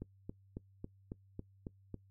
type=click train; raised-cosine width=3 ms; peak=-29 dBFS; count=8; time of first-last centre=0.02-1.943 s; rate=3.64 Hz; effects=noise-tail reverb RT60 0.1 s tail -21 dB re dry + added 97 Hz sine -62 dBFS peak until 2.1 s